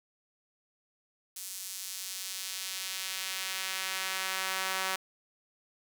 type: tone with high-pass filter sweep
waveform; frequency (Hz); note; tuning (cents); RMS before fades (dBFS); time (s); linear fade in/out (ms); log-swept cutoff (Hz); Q
sawtooth; 189.2; F#3; +39; -36; 1.36-4.96; 5; 7200 to 1100; 0.8
effects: none